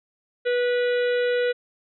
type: harmonic tone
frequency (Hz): 489.1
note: B4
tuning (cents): -17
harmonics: 1 / 3 / 4 / 5 / 6 / 7 / 8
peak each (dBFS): -20 / -30 / -35 / -39 / -40 / -41 / -41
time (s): 0.45-1.53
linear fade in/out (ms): 20
effects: none